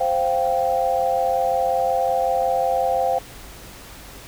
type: chord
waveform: sine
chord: C suspended fourth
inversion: none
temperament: equal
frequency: 523.3 / 698.5 / 784 Hz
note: C5 / F5 / G5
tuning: 0 / 0 / 0 cents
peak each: -22 dBFS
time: 0-3.19 s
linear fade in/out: 10 ms
effects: added 50 Hz sine -46 dBFS peak until 4.27 s + pink hiss -41 dBFS RMS until 4.27 s